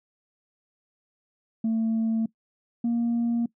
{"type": "tone pair in turn", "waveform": "sine", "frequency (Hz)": [224.2, 234.8], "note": ["A3", "A#3"], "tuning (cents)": [33, 13], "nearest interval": "minor second", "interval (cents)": 80, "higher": "second", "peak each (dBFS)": [-20, -20], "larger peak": "neither", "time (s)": [[1.64, 2.26], [2.84, 3.46]], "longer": "neither", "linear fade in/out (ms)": 5, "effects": ["noise-tail reverb RT60 0.1 s tail -21 dB re dry", "tanh soft clip ceiling -20 dBFS"]}